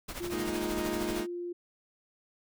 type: noise with tremolo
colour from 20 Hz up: pink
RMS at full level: -37 dBFS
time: 0.08-1.22 s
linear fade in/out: 10 ms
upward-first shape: triangle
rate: 13 Hz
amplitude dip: 80%
type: tone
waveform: sine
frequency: 350 Hz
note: F4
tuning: 4 cents sharp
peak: -34 dBFS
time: 0.2-1.53 s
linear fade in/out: 10 ms
type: chord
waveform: sawtooth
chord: Ab suspended second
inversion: none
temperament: equal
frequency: 207.7 / 233.1 / 311.1 Hz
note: Ab3 / Bb3 / Eb4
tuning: 0 / 0 / 0 cents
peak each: -34 / -36 / -32 dBFS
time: 0.3-1.27 s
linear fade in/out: 50 ms
effects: none